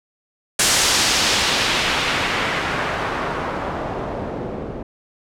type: noise with low-pass filter sweep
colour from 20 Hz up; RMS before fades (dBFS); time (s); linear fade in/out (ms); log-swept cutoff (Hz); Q
white; -21; 0.59-4.83; 5; 7900 to 400; 0.98
effects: none